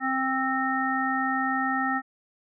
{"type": "harmonic tone", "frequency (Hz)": 263.5, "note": "C4", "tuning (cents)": 12, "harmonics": [1, 3, 5, 7], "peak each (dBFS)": [-29, -29, -29, -29], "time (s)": [0, 2.02], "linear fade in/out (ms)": 50, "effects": []}